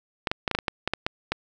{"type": "clicks", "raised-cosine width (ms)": 0.3, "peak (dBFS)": -8, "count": 11, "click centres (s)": [0.272, 0.315, 0.478, 0.513, 0.55, 0.588, 0.682, 0.876, 0.936, 1.065, 1.32], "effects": []}